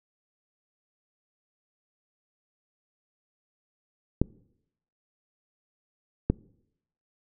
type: clicks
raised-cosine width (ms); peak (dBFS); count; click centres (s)
3; -8; 2; 4.216 / 6.3
effects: noise-tail reverb RT60 0.8 s tail -24 dB re dry